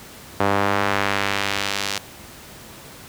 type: tone with band-pass filter sweep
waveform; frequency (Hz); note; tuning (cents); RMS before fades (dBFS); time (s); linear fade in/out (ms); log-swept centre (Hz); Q
sawtooth; 99.9; G2; +33; -22; 0.4-1.98; 0; 890 to 4800; 0.87
effects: pink hiss -41 dBFS RMS until 3.08 s + high-pass 60 Hz 12 dB/octave